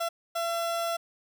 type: tone bursts at uneven times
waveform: 30% pulse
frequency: 676 Hz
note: E5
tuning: 43 cents sharp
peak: -25 dBFS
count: 2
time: 0-0.09 / 0.35-0.97 s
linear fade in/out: 10 ms
effects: none